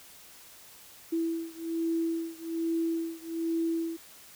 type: beating tone pair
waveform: sine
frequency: 329.6 / 330.8 Hz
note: E4 / E4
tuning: 0 / +6 cents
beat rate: 1.2 Hz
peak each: -31 / -32 dBFS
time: 1.12-3.97 s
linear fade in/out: 10 ms
effects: white hiss -52 dBFS RMS until 4.35 s